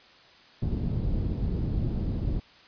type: low-pass noise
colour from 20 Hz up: pink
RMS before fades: -28 dBFS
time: 0.62-2.4 s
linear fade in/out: 5 ms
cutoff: 220 Hz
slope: 12 dB/octave
effects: white hiss -54 dBFS RMS until 2.67 s + resampled to 11025 Hz